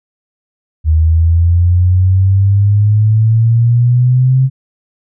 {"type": "exponential sweep", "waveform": "sine", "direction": "up", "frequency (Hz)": [77.78, 133.2], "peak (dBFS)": -6, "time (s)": [0.84, 4.5], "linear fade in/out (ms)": 50, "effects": []}